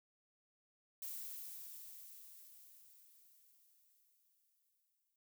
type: noise with exponential decay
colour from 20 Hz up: violet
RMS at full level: -45 dBFS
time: 1.02-5.16 s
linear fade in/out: 2 ms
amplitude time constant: 900 ms
effects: noise-tail reverb RT60 0.1 s tail -24 dB re dry